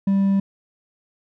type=tone with hard clipping; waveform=triangle; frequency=196 Hz; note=G3; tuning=in tune; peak=-16 dBFS; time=0.07-0.4 s; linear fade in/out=5 ms; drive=5 dB; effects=none